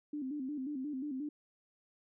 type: tone with vibrato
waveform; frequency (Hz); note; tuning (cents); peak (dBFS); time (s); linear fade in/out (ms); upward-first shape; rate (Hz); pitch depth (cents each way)
sine; 278.2; C#4; +6; -36; 0.13-1.29; 5; square; 5.6; 110
effects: none